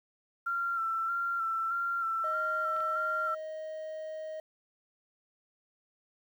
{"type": "tone with vibrato", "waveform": "sine", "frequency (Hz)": 1359, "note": "F6", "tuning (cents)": -48, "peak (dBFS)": -29, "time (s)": [0.46, 3.35], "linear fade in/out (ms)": 10, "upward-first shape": "square", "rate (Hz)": 1.6, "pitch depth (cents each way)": 28}
{"type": "tone", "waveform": "triangle", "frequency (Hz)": 626, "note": "D#5", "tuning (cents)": 10, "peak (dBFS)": -35, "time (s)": [2.24, 4.4], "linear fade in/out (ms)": 2}
{"type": "clicks", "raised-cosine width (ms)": 0.3, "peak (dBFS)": -36, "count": 2, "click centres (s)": [2.765, 2.805]}
{"effects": ["10-bit"]}